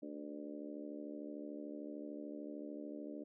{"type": "harmonic tone with a mistuned harmonic", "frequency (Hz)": 73.42, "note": "D2", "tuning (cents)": 0, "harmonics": [3, 4, 5, 6, 7, 8], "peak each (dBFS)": [-52, -46, -54, -55, -56, -53], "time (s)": [0.02, 3.24], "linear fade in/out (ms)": 10, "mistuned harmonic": 8, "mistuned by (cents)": 24, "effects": []}